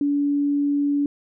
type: tone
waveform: sine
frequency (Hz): 286.5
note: D4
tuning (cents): -43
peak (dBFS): -18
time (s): 0.01-1.06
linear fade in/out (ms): 2
effects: none